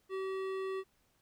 sine tone with hard clipping, 382.3 Hz, G4, 43 cents flat, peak -37 dBFS, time 0.09-0.84 s, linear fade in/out 50 ms, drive 14 dB, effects pink hiss -73 dBFS RMS until 1.21 s

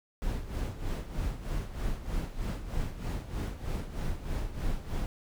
brown noise with tremolo, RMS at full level -31 dBFS, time 0.22-5.06 s, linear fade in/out 0 ms, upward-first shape sine, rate 3.2 Hz, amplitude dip 70%, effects none

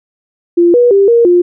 sine tone with pitch steps, 345 / 485 / 396 / 468.6 / 352.9 Hz, F4 / B4 / G4 / A#4 / F4, -21 / -31 / +18 / +9 / +18 cents, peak -4 dBFS, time 0.57-1.42 s, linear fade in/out 10 ms, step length 170 ms, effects none

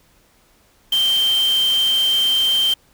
sine tone in noise, 3136 Hz, G7, in tune, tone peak -14 dBFS, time 0.92-2.74 s, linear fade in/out 5 ms, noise white, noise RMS -30 dBFS, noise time 0.92-2.74 s, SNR +13 dB, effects pink hiss -56 dBFS RMS until 2.93 s

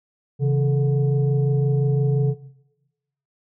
sine tone with frequency modulation, 135.6 Hz, C#3, 38 cents flat, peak -16 dBFS, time 0.39-2.35 s, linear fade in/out 50 ms, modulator 297 Hz, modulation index 0.58, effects noise-tail reverb RT60 1.0 s tail -17 dB re dry

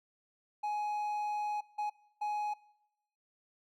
triangle tone bursts at uneven times, 837 Hz, G#5, 13 cents sharp, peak -30 dBFS, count 3, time 0.63-1.61 / 1.78-1.9 / 2.21-2.54 s, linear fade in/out 10 ms, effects noise-tail reverb RT60 0.9 s tail -23 dB re dry

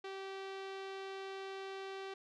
sawtooth tone with low-pass filter, 387.1 Hz, G4, 22 cents flat, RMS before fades -45 dBFS, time 0.04-2.14 s, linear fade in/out 5 ms, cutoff 3900 Hz, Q 1.2, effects none

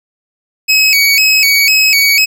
25% pulse tone with vibrato, 2400 Hz, D7, 37 cents sharp, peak -3 dBFS, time 0.68-2.26 s, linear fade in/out 20 ms, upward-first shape square, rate 2 Hz, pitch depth 110 cents each way, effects none

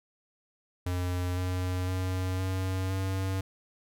square tone with pitch steps, 90 / 91.31 / 92.64 / 93.98 / 95.35 Hz, F#2 / F#2 / F#2 / F#2 / G2, -47 / -22 / +3 / +28 / -47 cents, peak -29 dBFS, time 0.86-3.41 s, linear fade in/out 5 ms, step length 510 ms, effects none

